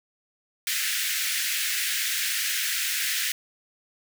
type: high-pass noise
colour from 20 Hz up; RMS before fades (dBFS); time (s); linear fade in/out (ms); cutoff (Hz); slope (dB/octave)
pink; -27; 0.67-3.32; 2; 1600; 48
effects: none